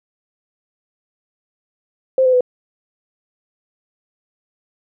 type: tone with pitch steps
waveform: sine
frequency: 523.3 / 511.3 / 499.7 Hz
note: C5 / C5 / B4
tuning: 0 / -40 / +20 cents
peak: -10 dBFS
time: 2.18-2.408 s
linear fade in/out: 2 ms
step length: 76 ms
effects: none